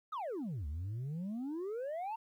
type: exponential two-way sweep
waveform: sine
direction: down then up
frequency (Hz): 1330 to 69.7 to 926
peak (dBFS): -34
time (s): 0.12-2.16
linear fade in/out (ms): 10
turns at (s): 0.67
effects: tanh soft clip ceiling -36 dBFS + 12-bit